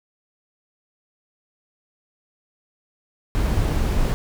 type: noise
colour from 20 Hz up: brown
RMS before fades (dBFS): -20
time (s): 3.35-4.14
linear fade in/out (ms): 0
effects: none